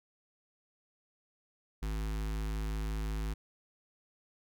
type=tone with notch filter; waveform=square; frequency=52.8 Hz; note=G#1; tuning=29 cents sharp; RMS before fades=-35 dBFS; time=1.82-3.34 s; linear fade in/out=10 ms; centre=600 Hz; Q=2; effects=none